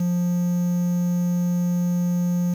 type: tone with quantisation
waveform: triangle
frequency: 176.2 Hz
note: F3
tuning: 16 cents sharp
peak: -17 dBFS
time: 0-2.54 s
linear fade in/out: 5 ms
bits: 7
effects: none